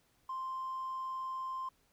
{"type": "tone with hard clipping", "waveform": "sine", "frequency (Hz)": 1046.5, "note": "C6", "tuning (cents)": 0, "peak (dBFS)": -37, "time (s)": [0.29, 1.69], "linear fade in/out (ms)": 5, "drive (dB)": 1, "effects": ["pink hiss -72 dBFS RMS until 1.92 s"]}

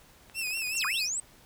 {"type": "clicks", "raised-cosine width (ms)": 0.3, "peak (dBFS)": -34, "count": 8, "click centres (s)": [0.298, 0.415, 0.473, 0.507, 0.574, 0.621, 0.673, 0.752]}
{"type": "tone with vibrato", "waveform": "sawtooth", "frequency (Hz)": 2596, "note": "E7", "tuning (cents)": -27, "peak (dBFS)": -27, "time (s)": [0.34, 1.09], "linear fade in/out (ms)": 50, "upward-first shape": "sine", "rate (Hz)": 5.3, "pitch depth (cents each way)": 91}
{"type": "linear two-way sweep", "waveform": "sine", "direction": "down then up", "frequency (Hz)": [8372, 1000, 8372], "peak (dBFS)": -29, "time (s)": [0.76, 1.2], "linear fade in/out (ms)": 2, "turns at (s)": 0.85}
{"effects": ["pink hiss -57 dBFS RMS until 1.45 s"]}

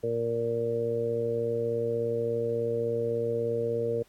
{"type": "harmonic tone", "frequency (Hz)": 116.54, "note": "A#2", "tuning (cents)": 0, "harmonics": [1, 2, 3, 4, 5], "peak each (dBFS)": [-36, -39, -39, -27, -36], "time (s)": [0.03, 4.03], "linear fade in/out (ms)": 10, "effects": ["pink hiss -63 dBFS RMS until 4.08 s", "AAC 64 kbps"]}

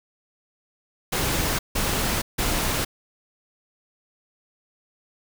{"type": "noise bursts", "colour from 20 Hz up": "pink", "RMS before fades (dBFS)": -24, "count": 3, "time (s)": [1.12, 2.85], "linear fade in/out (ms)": 10, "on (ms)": 470, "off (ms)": 160, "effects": []}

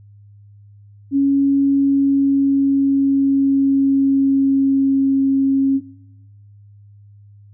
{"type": "tone with pitch glide", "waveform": "sine", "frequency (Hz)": [277.2, 271.3], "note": ["C#4", "C#4"], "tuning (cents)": [0, -37], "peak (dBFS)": -12, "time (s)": [1.11, 5.81], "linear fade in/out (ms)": 50, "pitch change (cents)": -37, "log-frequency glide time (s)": [1.64, 5.19], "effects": ["noise-tail reverb RT60 0.9 s tail -20 dB re dry", "added 102 Hz sine -42 dBFS peak until 7.53 s"]}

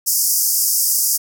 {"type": "band-pass noise", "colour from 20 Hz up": "white", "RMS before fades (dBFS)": -17, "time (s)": [0.06, 1.18], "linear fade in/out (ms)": 20, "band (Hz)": [4900, 16000], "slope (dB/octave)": 96, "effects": []}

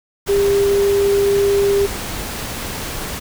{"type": "tone in noise", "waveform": "sine", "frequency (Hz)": 400, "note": "G4", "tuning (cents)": 35, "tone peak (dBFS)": -12, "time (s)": [0.28, 1.87], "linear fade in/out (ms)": 20, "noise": "pink", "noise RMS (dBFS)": -26, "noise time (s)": [0.26, 3.2], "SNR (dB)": 11, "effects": []}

